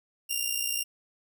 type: tone with amplitude modulation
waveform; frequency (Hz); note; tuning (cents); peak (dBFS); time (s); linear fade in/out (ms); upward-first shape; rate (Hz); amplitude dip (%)
10% pulse; 2794; F7; 0; -16; 0.29-0.84; 20; sine; 60.3; 70
effects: none